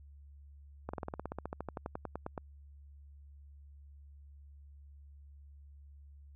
slowing click train, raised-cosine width 1 ms, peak -24 dBFS, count 21, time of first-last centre 0.89-2.378 s, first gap 45 ms, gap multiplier 1.05, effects added 71 Hz sine -52 dBFS peak until 6.35 s

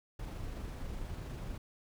brown noise with amplitude modulation, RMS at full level -40 dBFS, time 0.19-1.58 s, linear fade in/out 5 ms, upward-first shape sine, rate 24.4 Hz, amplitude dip 25%, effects none

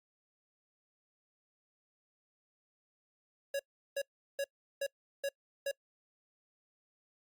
square tone bursts, 557 Hz, C#5, 8 cents sharp, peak -33 dBFS, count 6, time 3.54-5.714 s, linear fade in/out 5 ms, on 54 ms, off 370 ms, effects noise-tail reverb RT60 0.1 s tail -25 dB re dry + Opus 48 kbps

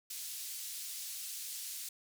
white band-pass noise, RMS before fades -43 dBFS, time 0.1-1.89 s, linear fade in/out 5 ms, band 3700 to 14000 Hz, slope 12 dB/octave, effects none

